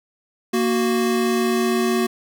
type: tone pair together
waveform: square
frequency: 233.1 / 370 Hz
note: A#3 / F#4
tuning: 0 / 0 cents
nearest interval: minor sixth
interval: 800 cents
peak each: -21 dBFS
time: 0.53-2.07 s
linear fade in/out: 10 ms
effects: none